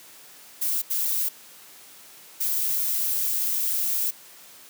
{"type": "noise bursts at uneven times", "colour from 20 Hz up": "violet", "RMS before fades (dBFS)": -25, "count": 3, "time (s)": [[0.61, 0.82], [0.9, 1.29], [2.4, 4.11]], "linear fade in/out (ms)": 10, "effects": ["white hiss -48 dBFS RMS until 4.69 s", "high-pass 150 Hz 12 dB/octave"]}